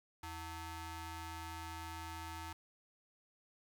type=ring-modulated tone; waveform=sawtooth; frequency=407.7 Hz; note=G#4; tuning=32 cents flat; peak=-37 dBFS; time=0.23-2.53 s; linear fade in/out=5 ms; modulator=490 Hz; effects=12-bit